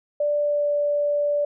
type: tone with pitch glide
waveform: sine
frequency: 587.3 to 583.2 Hz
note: D5 to D5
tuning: 0 to -12 cents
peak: -19 dBFS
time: 0.2-1.45 s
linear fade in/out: 5 ms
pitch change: -12 cents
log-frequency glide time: 0.37-0.69 s
effects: none